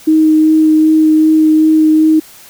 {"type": "tone with vibrato", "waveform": "sine", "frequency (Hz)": 312.9, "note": "D#4", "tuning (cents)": 10, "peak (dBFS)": -5, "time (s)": [0.07, 2.2], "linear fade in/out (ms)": 10, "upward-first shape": "sine", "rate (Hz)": 2.6, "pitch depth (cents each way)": 10, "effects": ["white hiss -38 dBFS RMS until 2.49 s"]}